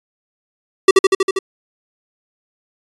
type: tone with echo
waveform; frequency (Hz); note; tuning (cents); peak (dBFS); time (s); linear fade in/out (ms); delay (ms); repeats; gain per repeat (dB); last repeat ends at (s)
square; 384.5; G4; -33; -4; 0.88-0.91; 5; 80; 6; -2; 1.39
effects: resampled to 22050 Hz